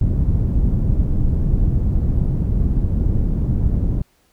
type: low-pass noise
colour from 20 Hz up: pink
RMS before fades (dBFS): -17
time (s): 0.01-4.02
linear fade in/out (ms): 5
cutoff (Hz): 160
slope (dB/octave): 12
effects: pink hiss -60 dBFS RMS until 4.32 s